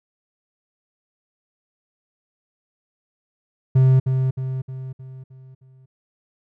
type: tone with echo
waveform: triangle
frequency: 130.81 Hz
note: C3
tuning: in tune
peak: -9 dBFS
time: 3.75-4 s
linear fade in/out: 10 ms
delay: 310 ms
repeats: 6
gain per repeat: -6 dB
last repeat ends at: 5.86 s
effects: none